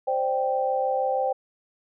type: chord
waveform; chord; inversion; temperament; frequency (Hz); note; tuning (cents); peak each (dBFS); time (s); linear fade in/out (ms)
sine; C suspended second; none; equal with one note detuned; 523.3 / 589.7 / 784; C5 / D5 / G5; 0 / +7 / 0; -25 / -31 / -25; 0.07-1.33; 10
effects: none